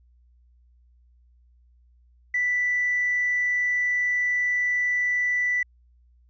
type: tone with tanh clipping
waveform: triangle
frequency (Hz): 1975.5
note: B6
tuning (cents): 0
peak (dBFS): -21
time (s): 2.34-5.63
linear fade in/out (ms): 5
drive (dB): 4
effects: added 60 Hz sine -55 dBFS peak until 6.29 s + resampled to 16000 Hz